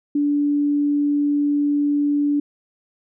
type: tone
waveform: sine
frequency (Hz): 290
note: D4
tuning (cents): -22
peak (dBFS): -16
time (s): 0.15-2.4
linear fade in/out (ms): 5
effects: none